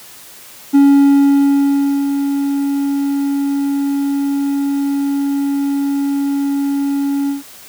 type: tone with ADSR envelope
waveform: triangle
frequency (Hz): 280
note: C#4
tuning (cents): +18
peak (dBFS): -3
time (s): 0.73-7.43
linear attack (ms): 22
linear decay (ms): 1300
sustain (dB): -9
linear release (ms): 140
effects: white hiss -38 dBFS RMS until 7.68 s + high-pass 80 Hz 12 dB/octave